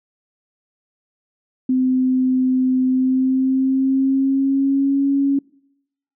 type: tone with pitch glide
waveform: sine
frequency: 257.3 to 277.4 Hz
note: C4 to C#4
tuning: -29 to +1 cents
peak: -14 dBFS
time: 1.69-5.39 s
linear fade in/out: 5 ms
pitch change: +130 cents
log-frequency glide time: 2.86-5.07 s
effects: noise-tail reverb RT60 0.8 s tail -25 dB re dry